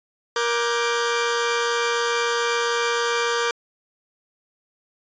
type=tone cluster; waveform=sawtooth; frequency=471.4 / 1177 / 1541 / 1628 Hz; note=A#4 / D6 / G6 / G#6; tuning=+19 / +3 / -30 / -35 cents; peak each=-19 / -22 / -25 / -27 dBFS; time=0.36-3.51 s; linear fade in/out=2 ms; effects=resampled to 16000 Hz